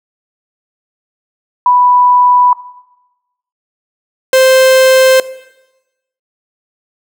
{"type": "tone pair in turn", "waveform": ["sine", "45% pulse"], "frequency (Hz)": [987.8, 522.3], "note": ["B5", "C5"], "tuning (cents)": [0, -3], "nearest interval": "major seventh", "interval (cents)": 1103, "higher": "first", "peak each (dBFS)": -5, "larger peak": "neither", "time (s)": [[1.66, 2.53], [4.33, 5.2]], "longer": "neither", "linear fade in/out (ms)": 2, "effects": ["noise-tail reverb RT60 1.0 s tail -17 dB re dry"]}